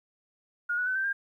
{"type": "tone with pitch steps", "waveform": "sine", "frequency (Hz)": [1431, 1472.1, 1514.3, 1557.8, 1602.5], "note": ["F6", "F#6", "F#6", "G6", "G6"], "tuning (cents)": [42, -9, 40, -11, 38], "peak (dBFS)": -26, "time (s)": [0.69, 1.13], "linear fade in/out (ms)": 10, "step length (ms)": 88, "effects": ["11-bit"]}